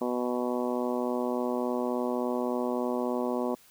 harmonic tone, 123.47 Hz, B2, in tune, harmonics 2 / 3 / 4 / 5 / 6 / 7 / 8 / 9, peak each -31 / -33 / -34 / -35 / -41 / -40 / -40 / -43 dBFS, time 0.01-3.55 s, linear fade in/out 5 ms, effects white hiss -58 dBFS RMS until 3.7 s

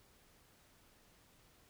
silence, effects pink hiss -67 dBFS RMS until 1.69 s

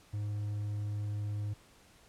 triangle tone with hard clipping, 103.83 Hz, G#2, in tune, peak -34 dBFS, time 0.13-1.54 s, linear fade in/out 10 ms, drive 6 dB, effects pink hiss -61 dBFS RMS until 2.08 s + low-pass 11000 Hz 12 dB/octave

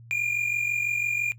triangle tone pair together, 2375 / 2421 Hz, D7 / D#7, +19 / -48 cents, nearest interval unison, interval 33 cents, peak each -28 / -23 dBFS, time 0.11-1.32 s, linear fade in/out 0 ms, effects noise-tail reverb RT60 0.1 s tail -19 dB re dry + added 116 Hz sine -45 dBFS peak until 1.38 s

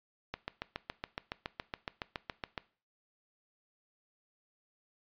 click train, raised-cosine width 0.3 ms, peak -20 dBFS, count 17, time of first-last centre 0.34-2.578 s, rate 7.15 Hz, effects noise-tail reverb RT60 0.4 s tail -19 dB re dry + resampled to 11025 Hz

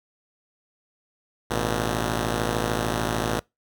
5% pulse tone pair together, 53.45 / 120 Hz, A1 / B2, -49 / -49 cents, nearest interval octave + major second, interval 1400 cents, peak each -15 dBFS, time 1.5-3.4 s, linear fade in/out 10 ms, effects noise-tail reverb RT60 0.2 s tail -25 dB re dry

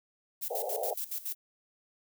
violet noise with tremolo, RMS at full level -35 dBFS, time 0.41-1.35 s, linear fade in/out 20 ms, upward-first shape square, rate 7.1 Hz, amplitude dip 80%
white band-pass noise, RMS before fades -35 dBFS, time 0.5-0.94 s, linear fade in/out 10 ms, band 420 to 790 Hz, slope 96 dB/octave
effects none

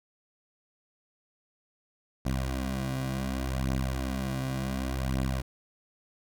15% pulse beating tone pair, 65.41 / 66.09 Hz, C2 / C2, 0 / +18 cents, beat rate 0.68 Hz, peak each -24 / -28 dBFS, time 2.25-5.42 s, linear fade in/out 10 ms, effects none

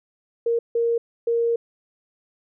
sine tone bursts at uneven times, 466.2 Hz, A#4, in tune, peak -18 dBFS, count 3, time 0.46-0.59 / 0.75-0.98 / 1.27-1.56 s, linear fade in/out 5 ms, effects none

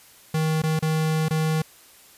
square tone with dropouts, 157.6 Hz, D#3, 23 cents sharp, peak -21 dBFS, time 0.34-1.62 s, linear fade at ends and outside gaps 5 ms, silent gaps 0.62-0.635 / 0.792-0.824 / 1.285-1.307 s, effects white hiss -51 dBFS RMS until 2.17 s + resampled to 32000 Hz

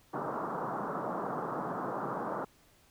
white band-pass noise, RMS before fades -36 dBFS, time 0.13-2.45 s, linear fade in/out 10 ms, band 130 to 1300 Hz, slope 48 dB/octave, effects pink hiss -64 dBFS RMS until 2.9 s

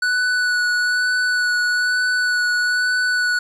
square tone with vibrato, 1480 Hz, F#6, in tune, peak -17 dBFS, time 0.02-3.39 s, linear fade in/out 5 ms, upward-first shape sine, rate 1.1 Hz, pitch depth 14 cents each way, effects low-pass 7000 Hz 12 dB/octave + 9-bit

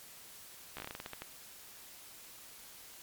slowing click train, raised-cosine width 0.3 ms, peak -25 dBFS, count 12, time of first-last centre 0.77-1.22 s, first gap 14 ms, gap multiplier 1.2, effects white hiss -53 dBFS RMS until 3.02 s + MP3 96 kbps

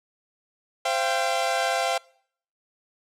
sawtooth chord, C suspended fourth, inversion none, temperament equal with one note detuned, 523.3 / 682.9 / 784 Hz, C5 / F5 / G5, 0 / -39 / 0 cents, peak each -25 / -22 / -23 dBFS, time 0.85-1.98 s, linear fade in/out 5 ms, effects noise-tail reverb RT60 0.6 s tail -24 dB re dry + low-pass 9000 Hz 12 dB/octave

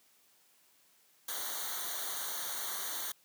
white noise with comb filter, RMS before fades -38 dBFS, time 1.28-3.12 s, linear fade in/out 5 ms, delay 0.39 ms, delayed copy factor -0.95, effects white hiss -67 dBFS RMS until 3.24 s + high-pass 150 Hz 12 dB/octave

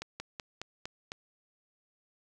slowing click train, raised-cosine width 0.2 ms, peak -21 dBFS, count 6, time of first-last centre 0.02-1.119 s, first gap 180 ms, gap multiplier 1.1, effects none

